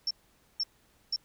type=tone bursts; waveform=sine; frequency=5410 Hz; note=E8; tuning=44 cents sharp; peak=-27 dBFS; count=3; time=0.07-1.161 s; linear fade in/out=2 ms; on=37 ms; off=490 ms; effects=pink hiss -66 dBFS RMS until 1.24 s